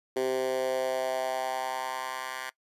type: tone with high-pass filter sweep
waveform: 10% pulse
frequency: 130 Hz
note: C3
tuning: 11 cents flat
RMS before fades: -31 dBFS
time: 0.16-2.5 s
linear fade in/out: 5 ms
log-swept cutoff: 380 to 1300 Hz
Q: 3.3
effects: noise-tail reverb RT60 0.1 s tail -21 dB re dry + resampled to 32000 Hz